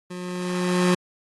25% pulse tone with level ramp, 180 Hz, F#3, 47 cents flat, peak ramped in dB -29 to -12 dBFS, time 0.1-0.95 s, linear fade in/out 10 ms, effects AAC 32 kbps

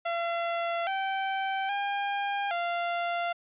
sawtooth tone with pitch steps, 681 / 774 / 805 / 692 Hz, F5 / G5 / G5 / F5, -44 / -22 / +46 / -16 cents, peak -24 dBFS, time 0.05-3.33 s, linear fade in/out 10 ms, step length 820 ms, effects resampled to 8000 Hz

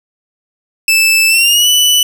sawtooth tone with pitch glide, 2635 to 2975 Hz, E7 to F#7, -1 to +9 cents, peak -4 dBFS, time 0.88-2.03 s, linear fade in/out 2 ms, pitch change +210 cents, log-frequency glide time 1.28-1.68 s, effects none

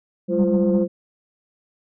sine tone cluster, 190.3 / 197 / 205 / 345.1 / 519 Hz, F#3 / G3 / G#3 / F4 / C5, +49 / +9 / -22 / -21 / -14 cents, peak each -21 dBFS, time 0.28-0.88 s, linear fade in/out 50 ms, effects tanh soft clip ceiling -9 dBFS

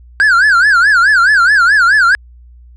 triangle tone with vibrato, 1540 Hz, G6, 31 cents flat, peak -4 dBFS, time 0.2-2.15 s, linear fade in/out 0 ms, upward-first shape sine, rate 4.7 Hz, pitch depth 210 cents each way, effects added 60 Hz sine -36 dBFS peak until 2.76 s + resampled to 22050 Hz

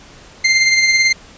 sawtooth tone with tremolo, 2093 Hz, C7, in tune, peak -5 dBFS, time 0.44-1.13 s, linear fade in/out 10 ms, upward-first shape sine, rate 18 Hz, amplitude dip 40%, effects pink hiss -41 dBFS RMS until 1.37 s + resampled to 16000 Hz

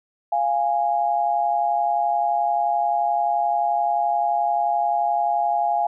sine tone pair together, 695 / 826.5 Hz, F5 / G#5, -9 / -9 cents, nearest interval minor third, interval 300 cents, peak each -21 dBFS, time 0.32-5.87 s, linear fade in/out 5 ms, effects none

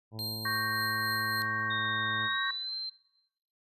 harmonic tone, 110 Hz, A2, in tune, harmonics 1 / 2 / 3 / 4 / 5 / 6 / 7 / 8 / 9, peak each -40 / -46 / -50 / -52 / -54 / -56 / -57 / -58 / -59 dBFS, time 0.11-2.3 s, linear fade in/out 50 ms
45% pulse tone with tremolo, 4186 Hz, C8, in tune, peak -32 dBFS, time 0.19-1.42 s, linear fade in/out 0 ms, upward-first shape triangle, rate 3.5 Hz, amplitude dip 45%
sine chord, G diminished, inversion second, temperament equal, 1108.7 / 1568 / 1864.7 Hz, Db6 / G6 / Bb6, 0 / 0 / 0 cents, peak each -34 dBFS, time 0.45-2.51 s, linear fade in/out 5 ms
sine tone with pitch glide, 3693 to 4121 Hz, A#7 to C8, -17 to -27 cents, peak -34 dBFS, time 1.7-2.9 s, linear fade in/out 10 ms, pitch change +190 cents, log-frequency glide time 2.18-2.73 s
effects noise-tail reverb RT60 0.9 s tail -18 dB re dry + resampled to 32000 Hz

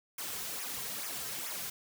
white noise with flanger, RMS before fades -39 dBFS, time 0.18-1.7 s, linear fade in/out 5 ms, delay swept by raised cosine 0.23 to 3.53 ms, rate 2.3 Hz, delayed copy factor -0.7, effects none

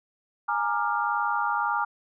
sine chord, Bb dominant seventh, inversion third, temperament equal with one note detuned, 830.6 / 932.3 / 1189 / 1396.9 Hz, Ab5 / Bb5 / D6 / F6, 0 / 0 / +21 / 0 cents, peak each -29 dBFS, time 0.48-1.85 s, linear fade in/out 10 ms, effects none

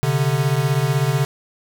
square beating tone pair, 130.81 / 146.81 Hz, C3 / D3, 0 / 0 cents, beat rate 16 Hz, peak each -20 dBFS, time 0.03-1.25 s, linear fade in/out 0 ms, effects none

